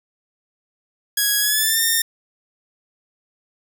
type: tone with pitch glide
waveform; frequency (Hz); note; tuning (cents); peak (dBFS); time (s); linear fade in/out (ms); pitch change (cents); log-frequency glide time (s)
5% pulse; 1661.2 to 1822; G#6 to A#6; 0 to -40; -6; 1.17-2.02; 5; +160; 1.4-1.83
effects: none